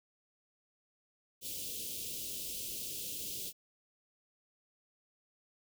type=band-stop noise; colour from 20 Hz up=white; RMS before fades=-41 dBFS; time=1.41-3.53 s; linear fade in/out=50 ms; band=540 to 2700 Hz; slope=48 dB/octave; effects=none